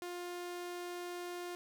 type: tone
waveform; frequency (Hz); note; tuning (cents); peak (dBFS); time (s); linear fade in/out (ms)
sawtooth; 353; F4; +19; -37; 0.02-1.55; 0
effects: none